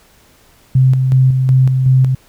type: tone with tremolo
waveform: sine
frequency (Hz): 130.5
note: C3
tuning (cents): -4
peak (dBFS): -6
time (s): 0.75-2.15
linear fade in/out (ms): 5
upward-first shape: square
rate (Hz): 2.7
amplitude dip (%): 40
effects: pink hiss -49 dBFS RMS until 2.28 s